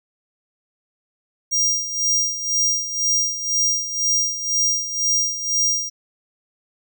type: tone with tremolo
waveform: square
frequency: 5700 Hz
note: F8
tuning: 34 cents sharp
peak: -16 dBFS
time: 1.51-5.9 s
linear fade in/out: 20 ms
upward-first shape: sine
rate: 2 Hz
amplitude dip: 70%
effects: none